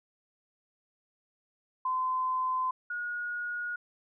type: tone pair in turn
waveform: sine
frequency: 1027 / 1444.2 Hz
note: C6 / F#6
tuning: -33 / -42 cents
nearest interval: tritone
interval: 591 cents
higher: second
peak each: -27 / -32 dBFS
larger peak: first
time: 1.85-2.71 / 2.9-3.76 s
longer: neither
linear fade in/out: 5 ms
effects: none